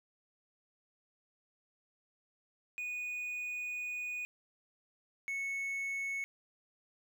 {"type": "tone pair in turn", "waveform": "triangle", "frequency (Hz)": [2475, 2205], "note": ["D#7", "C#7"], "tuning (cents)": [-10, -10], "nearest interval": "major second", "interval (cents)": 200, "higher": "first", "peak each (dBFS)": [-35, -33], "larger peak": "second", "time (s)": [[2.78, 4.25], [5.28, 6.24]], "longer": "first", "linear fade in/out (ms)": 0, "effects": []}